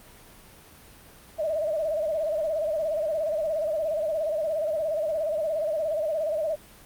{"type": "tone with vibrato", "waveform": "sine", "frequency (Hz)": 622.3, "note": "D#5", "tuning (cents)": 0, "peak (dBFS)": -24, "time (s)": [1.38, 6.56], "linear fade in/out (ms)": 20, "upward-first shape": "sine", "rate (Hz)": 17, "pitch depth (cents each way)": 97, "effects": ["pink hiss -50 dBFS RMS until 6.85 s", "Opus 32 kbps"]}